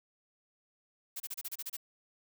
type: noise bursts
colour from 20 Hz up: blue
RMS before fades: -39 dBFS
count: 9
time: 1.16-1.769 s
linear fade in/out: 10 ms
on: 41 ms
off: 30 ms
effects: none